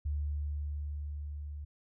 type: tone with level ramp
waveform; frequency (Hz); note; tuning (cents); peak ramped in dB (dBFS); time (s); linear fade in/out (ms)
sine; 73.42; D2; 0; -30 to -39; 0.05-1.65; 10
effects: none